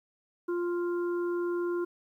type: harmonic tone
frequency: 349.2 Hz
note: F4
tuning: in tune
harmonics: 1 / 3 / 4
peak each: -28 / -42 / -43 dBFS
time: 0.48-1.85 s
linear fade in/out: 10 ms
effects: 11-bit